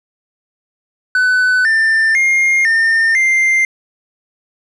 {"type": "tone with pitch steps", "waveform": "triangle", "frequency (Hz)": [1502, 1787, 2127, 1812, 2094], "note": ["F#6", "A6", "C7", "A#6", "C7"], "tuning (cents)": [26, 26, 28, -50, 1], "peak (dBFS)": -8, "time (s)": [1.15, 3.65], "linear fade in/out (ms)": 2, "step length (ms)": 500, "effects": ["resampled to 24000 Hz"]}